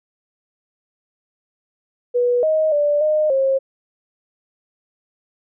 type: tone with pitch steps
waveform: sine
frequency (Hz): 487.8 / 627 / 586 / 613 / 537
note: B4 / D#5 / D5 / D#5 / C5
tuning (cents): -21 / +13 / -4 / -26 / +45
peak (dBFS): -14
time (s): 2.14-3.59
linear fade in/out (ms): 20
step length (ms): 290
effects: none